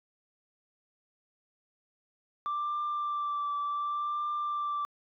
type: tone with vibrato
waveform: sine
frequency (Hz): 1174.7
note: D6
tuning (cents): 0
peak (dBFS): -28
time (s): 2.46-4.85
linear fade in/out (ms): 0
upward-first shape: triangle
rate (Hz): 0.68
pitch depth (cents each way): 23
effects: tanh soft clip ceiling -27 dBFS